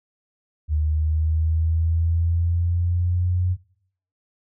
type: linear sweep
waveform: sine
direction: up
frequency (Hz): 75.8 to 91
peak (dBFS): -18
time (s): 0.68-3.57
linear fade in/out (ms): 50
effects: noise-tail reverb RT60 0.6 s tail -18 dB re dry